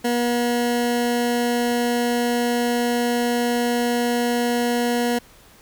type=tone; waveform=20% pulse; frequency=240 Hz; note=B3; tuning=49 cents flat; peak=-14 dBFS; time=0.04-5.19 s; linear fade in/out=10 ms; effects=pink hiss -50 dBFS RMS until 5.61 s